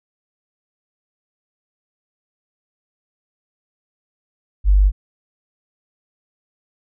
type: tone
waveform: sine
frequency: 49 Hz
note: G1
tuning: in tune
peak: -9 dBFS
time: 4.64-4.92 s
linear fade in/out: 50 ms
effects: none